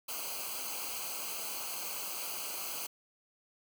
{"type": "noise with comb filter", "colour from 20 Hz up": "white", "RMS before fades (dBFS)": -39, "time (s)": [0.08, 2.87], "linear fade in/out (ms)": 10, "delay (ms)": 0.55, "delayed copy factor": -0.85, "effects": []}